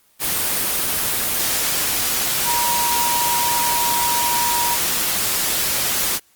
sine tone in noise, 953 Hz, A#5, 38 cents sharp, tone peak -20 dBFS, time 2.44-4.78 s, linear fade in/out 50 ms, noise white, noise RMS -20 dBFS, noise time 0.19-6.2 s, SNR -3 dB, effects white hiss -57 dBFS RMS until 6.35 s + Opus 24 kbps

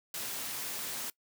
white noise, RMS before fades -38 dBFS, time 0.14-1.1 s, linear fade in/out 2 ms, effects noise-tail reverb RT60 0.1 s tail -22 dB re dry + high-pass 100 Hz 12 dB/octave

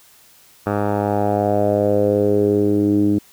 10% pulse tone with low-pass filter sweep, 102.8 Hz, G#2, 17 cents flat, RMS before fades -17 dBFS, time 0.66-3.19 s, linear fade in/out 10 ms, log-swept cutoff 1100 to 280 Hz, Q 4, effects white hiss -50 dBFS RMS until 3.32 s

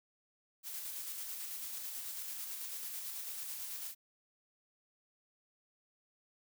blue noise with tremolo, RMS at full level -42 dBFS, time 0.63-3.95 s, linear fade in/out 50 ms, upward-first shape square, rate 9.1 Hz, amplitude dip 25%, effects none

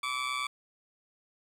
20% pulse tone with amplitude modulation, 1153 Hz, D6, 32 cents flat, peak -23 dBFS, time 0.03-0.47 s, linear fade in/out 5 ms, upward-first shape sine, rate 129 Hz, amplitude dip 65%, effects low-pass 8000 Hz 12 dB/octave + 9-bit

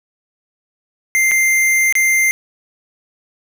square tone with dropouts, 2093 Hz, C7, in tune, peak -12 dBFS, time 1.15-2.31 s, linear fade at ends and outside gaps 0 ms, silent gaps 1.312-1.317 / 1.925-1.953 s, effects none

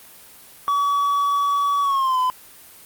triangle tone with pitch glide, 1137 to 1013 Hz, C#6 to B5, +44 to +44 cents, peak -15 dBFS, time 0.68-2.3 s, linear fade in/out 0 ms, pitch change -200 cents, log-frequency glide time 1.82-2.19 s, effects white hiss -45 dBFS RMS until 2.85 s + Opus 32 kbps

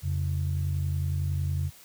sine tone pair together, 87.31 / 138.16 Hz, F2 / C#3, 0 / -5 cents, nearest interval minor sixth, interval 795 cents, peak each -26 / -29 dBFS, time 0.02-1.71 s, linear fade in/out 50 ms, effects tanh soft clip ceiling -19 dBFS + white hiss -52 dBFS RMS until 1.84 s

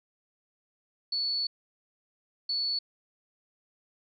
sine tone bursts at uneven times, 4435 Hz, C#8, in tune, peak -27 dBFS, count 2, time 1.12-1.47 / 2.49-2.79 s, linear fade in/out 5 ms, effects none

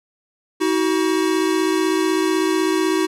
square tone pair together, 319 / 375 Hz, D#4 / F#4, +43 / +23 cents, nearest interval minor third, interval 280 cents, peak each -20 dBFS, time 0.6-3.07 s, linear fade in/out 20 ms, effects low-pass 11000 Hz 12 dB/octave

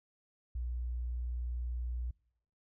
triangle tone with tanh clipping, 60.5 Hz, B1, 35 cents flat, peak -34 dBFS, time 0.55-2.11 s, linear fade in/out 5 ms, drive 4 dB, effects noise-tail reverb RT60 0.8 s tail -26 dB re dry

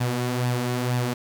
sawtooth tone with flanger, 123.47 Hz, B2, in tune, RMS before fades -25 dBFS, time 0-1.14 s, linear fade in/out 10 ms, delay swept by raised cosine 1.1 to 5.4 ms, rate 2.1 Hz, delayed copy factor +0.5, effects 8-bit

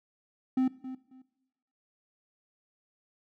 triangle tone with echo, 259.3 Hz, C4, 15 cents flat, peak -21 dBFS, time 0.57-0.68 s, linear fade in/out 5 ms, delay 270 ms, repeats 2, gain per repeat -14 dB, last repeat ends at 1.22 s, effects noise-tail reverb RT60 1.0 s tail -19 dB re dry

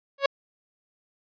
sawtooth tone with exponential growth, 554.4 Hz, C#5, in tune, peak -11 dBFS, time 0.18-0.26 s, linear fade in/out 5 ms, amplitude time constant 16 ms, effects resampled to 11025 Hz

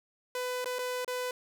sawtooth tone with dropouts, 500 Hz, B4, 21 cents sharp, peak -28 dBFS, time 0.35-1.31 s, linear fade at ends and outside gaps 2 ms, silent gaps 0.645-0.657 / 0.786-0.79 / 1.047-1.078 s, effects none

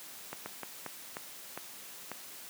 slowing click train, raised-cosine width 0.5 ms, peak -23 dBFS, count 7, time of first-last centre 0.33-2.116 s, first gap 130 ms, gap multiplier 1.33, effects white hiss -48 dBFS RMS until 2.49 s + high-pass 150 Hz 12 dB/octave

